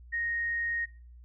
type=tone; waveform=sine; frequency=1864.7 Hz; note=A#6; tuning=in tune; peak=-29 dBFS; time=0.12-0.86 s; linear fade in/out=20 ms; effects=noise-tail reverb RT60 0.4 s tail -19 dB re dry + added 60 Hz sine -48 dBFS peak until 1.24 s